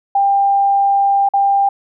sine tone with dropouts, 795 Hz, G5, 24 cents sharp, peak -10 dBFS, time 0.15-1.69 s, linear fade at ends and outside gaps 5 ms, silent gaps 1.289-1.336 s, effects none

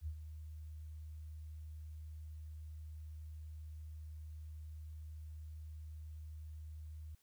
sine tone with ADSR envelope, 77.4 Hz, D#2, 9 cents flat, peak -37 dBFS, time 0.01-7.15 s, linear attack 58 ms, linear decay 74 ms, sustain -9 dB, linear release 3 ms, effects white hiss -75 dBFS RMS until 7.22 s

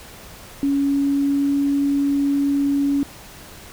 sine tone with pitch glide, 279.7 to 281.5 Hz, C#4 to C#4, +16 to +27 cents, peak -16 dBFS, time 0.63-3.03 s, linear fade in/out 0 ms, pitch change +11 cents, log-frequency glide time 0.89-1.6 s, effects pink hiss -41 dBFS RMS until 3.72 s

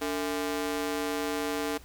sawtooth ring-modulated tone, 370 Hz, F#4, in tune, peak -22 dBFS, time 0.01-1.78 s, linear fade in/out 10 ms, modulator 81.4 Hz, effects added 60 Hz sine -52 dBFS peak until 1.84 s + pink hiss -54 dBFS RMS until 1.84 s

